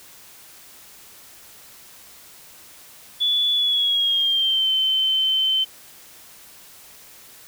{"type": "tone with pitch glide", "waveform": "sine", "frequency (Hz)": [3438, 3081], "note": ["A7", "G7"], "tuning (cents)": [-41, -31], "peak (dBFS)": -17, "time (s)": [3.2, 5.65], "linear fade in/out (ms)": 20, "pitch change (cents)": -190, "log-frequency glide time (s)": [3.54, 4.7], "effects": ["white hiss -46 dBFS RMS until 7.47 s"]}